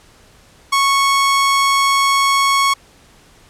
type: tone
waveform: sawtooth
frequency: 1104 Hz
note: C#6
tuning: 7 cents flat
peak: -8 dBFS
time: 0.72-2.74 s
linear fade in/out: 10 ms
effects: pink hiss -48 dBFS RMS until 3.49 s + low-pass 10000 Hz 12 dB/octave